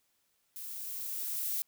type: noise with level ramp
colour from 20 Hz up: violet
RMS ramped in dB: -43 to -33 dBFS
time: 0.56-1.62 s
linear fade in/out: 0 ms
effects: white hiss -75 dBFS RMS until 1.67 s